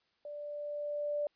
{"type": "tone with level ramp", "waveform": "sine", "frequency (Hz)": 587.3, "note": "D5", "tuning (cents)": 0, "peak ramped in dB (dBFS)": [-41, -30], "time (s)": [0.25, 1.27], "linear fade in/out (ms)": 2, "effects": ["white hiss -75 dBFS RMS until 1.35 s", "resampled to 11025 Hz"]}